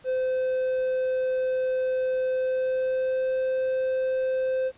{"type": "tone with pitch glide", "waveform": "triangle", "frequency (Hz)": [515, 519.5], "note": ["C5", "C5"], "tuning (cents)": [-28, -12], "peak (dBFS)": -21, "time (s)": [0.04, 4.72], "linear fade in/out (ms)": 50, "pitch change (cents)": 16, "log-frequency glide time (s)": [2.3, 3.35], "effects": ["pink hiss -56 dBFS RMS until 4.77 s", "resampled to 8000 Hz"]}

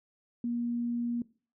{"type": "tone", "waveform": "sine", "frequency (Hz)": 237.9, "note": "A#3", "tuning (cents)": 35, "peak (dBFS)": -29, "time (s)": [0.44, 1.22], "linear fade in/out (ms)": 2, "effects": ["noise-tail reverb RT60 0.4 s tail -20 dB re dry"]}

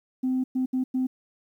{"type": "tone bursts at uneven times", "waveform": "sine", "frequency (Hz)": 257.7, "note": "C4", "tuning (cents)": -26, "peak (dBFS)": -21, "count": 4, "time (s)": [[0.23, 0.44], [0.55, 0.66], [0.73, 0.84], [0.94, 1.07]], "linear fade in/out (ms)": 10, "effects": ["tanh soft clip ceiling -19 dBFS", "10-bit"]}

